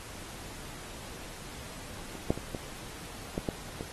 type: clicks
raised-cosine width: 2 ms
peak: -30 / -11 / -25 / -21 / -18 / -16 / -22 dBFS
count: 7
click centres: 2.153 / 2.305 / 2.376 / 2.548 / 3.379 / 3.488 / 3.809 s
effects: pink hiss -45 dBFS RMS until 3.92 s + AAC 32 kbps